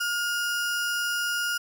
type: tone pair together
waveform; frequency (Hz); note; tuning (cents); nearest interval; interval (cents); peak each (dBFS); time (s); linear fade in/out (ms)
35% pulse; 1422 / 5035; F6 / D#8; +31 / +20; octave + minor seventh; 2189; -24 / -33; 0-1.58; 10
effects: none